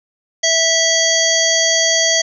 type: harmonic tone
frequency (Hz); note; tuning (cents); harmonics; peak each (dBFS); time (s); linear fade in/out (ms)
655; E5; -11; 1 / 3 / 5 / 7 / 9 / 10; -19 / -19 / -19 / -19 / -19 / -19; 0.43-2.22; 10
effects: none